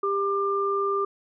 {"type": "tone pair together", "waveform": "sine", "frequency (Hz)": [397.8, 1193.1], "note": ["G4", "D6"], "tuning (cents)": [25, 27], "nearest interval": "octave + perfect fifth", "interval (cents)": 1902, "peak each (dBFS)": -25, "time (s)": [0.03, 1.05], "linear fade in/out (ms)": 5, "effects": []}